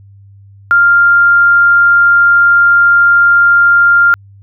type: tone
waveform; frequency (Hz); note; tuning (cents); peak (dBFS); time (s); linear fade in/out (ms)
sine; 1396.9; F6; 0; -4; 0.71-4.14; 0
effects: added 99 Hz sine -36 dBFS peak until 4.42 s